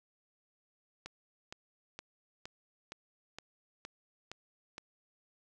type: click train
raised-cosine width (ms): 0.2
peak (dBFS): -26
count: 9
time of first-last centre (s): 1.06-4.781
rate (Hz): 2.15
effects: none